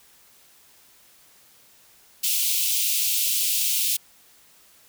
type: high-pass noise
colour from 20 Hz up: white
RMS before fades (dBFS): -23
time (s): 2.23-3.97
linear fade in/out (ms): 10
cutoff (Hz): 2500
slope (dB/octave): 48
effects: white hiss -55 dBFS RMS until 4.88 s